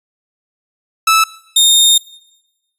sawtooth tone pair in turn, 1310 / 3669 Hz, E6 / A#7, -11 / -28 cents, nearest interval octave + tritone, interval 1783 cents, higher second, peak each -4 dBFS, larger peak neither, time 1.07-1.24 / 1.56-1.98 s, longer second, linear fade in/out 5 ms, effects noise-tail reverb RT60 1.0 s tail -20 dB re dry + resampled to 32000 Hz

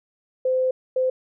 sine tone bursts at uneven times, 515 Hz, C5, 28 cents flat, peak -18 dBFS, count 2, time 0.45-0.71 / 0.96-1.1 s, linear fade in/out 5 ms, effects none

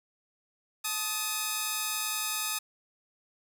5% pulse tone pair together, 871 / 1251.5 Hz, A5 / D#6, -18 / +10 cents, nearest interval tritone, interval 628 cents, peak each -24 / -19 dBFS, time 0.84-2.59 s, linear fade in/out 10 ms, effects none

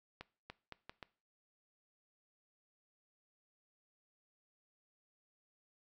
accelerating click train, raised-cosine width 0.3 ms, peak -30 dBFS, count 5, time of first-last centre 0.21-1.028 s, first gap 290 ms, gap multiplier 0.77, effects noise-tail reverb RT60 0.4 s tail -20 dB re dry

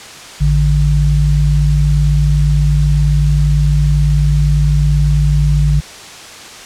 sine tone pair together, 54.95 / 146.83 Hz, A1 / D3, -2 / 0 cents, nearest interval octave + perfect fourth, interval 1702 cents, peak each -11 dBFS, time 0.4-5.81 s, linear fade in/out 20 ms, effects white hiss -32 dBFS RMS until 6.65 s + low-pass 7000 Hz 12 dB/octave

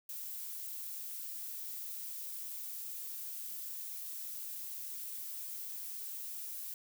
violet noise with high-pass filter sweep, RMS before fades -43 dBFS, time 0.09-6.74 s, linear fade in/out 2 ms, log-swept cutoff 330 to 560 Hz, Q 1.6, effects none

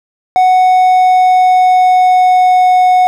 triangle tone with pitch glide, 740 to 734 Hz, F#5 to F#5, 0 to -14 cents, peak -3 dBFS, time 0.36-3.07 s, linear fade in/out 0 ms, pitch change -14 cents, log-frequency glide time 0.55-2.75 s, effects none

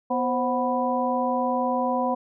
harmonic tone with a mistuned harmonic, 246.9 Hz, B3, in tune, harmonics 1 / 2 / 3 / 4, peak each -27 / -27 / -27 / -27 dBFS, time 0.1-2.15 s, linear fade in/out 10 ms, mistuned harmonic 2, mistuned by +99 cents, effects none

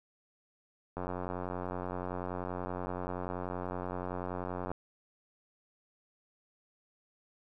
click train, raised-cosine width 1 ms, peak -23 dBFS, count 340, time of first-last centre 0.97-4.716 s, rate 90.5 Hz, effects none

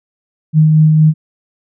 sine tone with tremolo, 155.56 Hz, D#3, in tune, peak -4 dBFS, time 0.53-1.14 s, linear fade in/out 50 ms, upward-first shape sine, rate 4.3 Hz, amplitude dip 25%, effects none

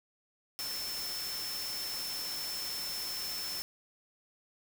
sine tone in noise, 5320 Hz, E8, 15 cents sharp, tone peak -37 dBFS, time 0.59-3.62 s, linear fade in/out 0 ms, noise white, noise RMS -41 dBFS, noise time 0.59-3.62 s, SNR +1 dB, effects none

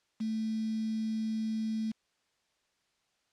sine tone with quantisation, 220 Hz, A3, in tune, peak -30 dBFS, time 0.2-1.92 s, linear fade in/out 10 ms, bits 8, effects white hiss -75 dBFS RMS until 3.32 s + low-pass 6000 Hz 12 dB/octave

